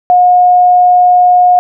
sine tone, 720 Hz, F#5, 47 cents flat, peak -3 dBFS, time 0.1-1.59 s, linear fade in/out 0 ms, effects none

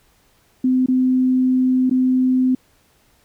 sine tone with dropouts, 256.4 Hz, C4, 35 cents flat, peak -13 dBFS, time 0.64-2.55 s, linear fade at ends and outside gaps 5 ms, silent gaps 0.861-0.884 / 1.897-1.91 s, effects pink hiss -58 dBFS RMS until 3.24 s

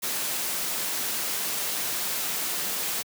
white noise, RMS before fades -29 dBFS, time 0.02-3.03 s, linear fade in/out 20 ms, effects high-pass 150 Hz 12 dB/octave

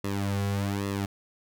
sawtooth tone with flanger, 99.7 Hz, G2, 30 cents sharp, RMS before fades -29 dBFS, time 0.04-1.06 s, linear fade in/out 5 ms, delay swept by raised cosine 1.3 to 3.3 ms, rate 1.2 Hz, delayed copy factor -0.95, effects none

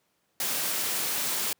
white noise, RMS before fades -29 dBFS, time 0.4-1.53 s, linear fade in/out 2 ms, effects pink hiss -72 dBFS RMS until 1.59 s + high-pass 150 Hz 12 dB/octave

